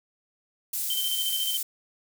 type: high-pass noise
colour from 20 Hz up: pink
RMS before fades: -30 dBFS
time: 0.73-1.63 s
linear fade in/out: 5 ms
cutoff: 10000 Hz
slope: 12 dB/octave
type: tone with tremolo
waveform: sine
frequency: 3106 Hz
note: G7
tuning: 17 cents flat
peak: -26 dBFS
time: 0.9-1.57 s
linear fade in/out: 2 ms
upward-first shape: square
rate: 14 Hz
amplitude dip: 50%
effects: none